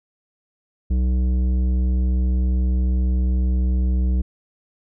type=tone with tanh clipping; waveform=sine; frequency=62.7 Hz; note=B1; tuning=27 cents sharp; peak=-18 dBFS; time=0.9-4.22 s; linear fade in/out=10 ms; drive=11 dB; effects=none